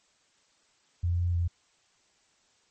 sine tone with pitch steps, 86.8 / 87.6 / 86.1 Hz, F2 / F2 / F2, -10 / +6 / -24 cents, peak -24 dBFS, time 1.03-1.48 s, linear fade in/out 10 ms, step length 150 ms, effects white hiss -67 dBFS RMS until 2.7 s + MP3 32 kbps

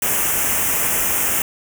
white band-stop noise, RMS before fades -19 dBFS, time 0.02-1.42 s, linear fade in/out 2 ms, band 3000 to 6000 Hz, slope 48 dB/octave, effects none

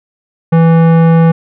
sine tone with tanh clipping, 164.81 Hz, E3, in tune, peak -6 dBFS, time 0.52-1.32 s, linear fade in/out 10 ms, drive 17 dB, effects none

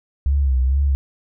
sine tone with vibrato, 67 Hz, C2, 42 cents sharp, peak -14 dBFS, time 0.26-0.95 s, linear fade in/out 0 ms, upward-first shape sine, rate 2.2 Hz, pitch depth 94 cents each way, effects none

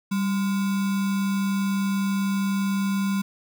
sine tone with sample-and-hold, 196 Hz, G3, in tune, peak -21 dBFS, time 0.11-3.22 s, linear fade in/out 10 ms, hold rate 1225 Hz, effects none

